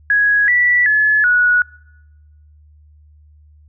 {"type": "tone with pitch steps", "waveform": "sine", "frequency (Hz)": [1665, 1958, 1713, 1463], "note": ["G#6", "B6", "A6", "F#6"], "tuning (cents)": [4, -15, -47, -20], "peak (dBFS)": -10, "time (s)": [0.1, 1.62], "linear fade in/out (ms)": 2, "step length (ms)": 380, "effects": ["noise-tail reverb RT60 1.0 s tail -25 dB re dry", "added 75 Hz sine -44 dBFS peak until 3.68 s"]}